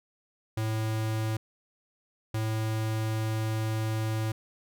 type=tone bursts at uneven times; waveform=square; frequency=110 Hz; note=A2; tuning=in tune; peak=-28 dBFS; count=2; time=0.57-1.37 / 2.34-4.32 s; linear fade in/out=5 ms; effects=none